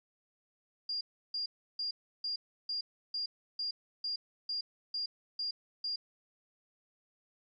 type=tone bursts; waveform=sine; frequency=4809 Hz; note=D8; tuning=40 cents sharp; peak=-33 dBFS; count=12; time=0.89-5.96 s; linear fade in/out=5 ms; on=120 ms; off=330 ms; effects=none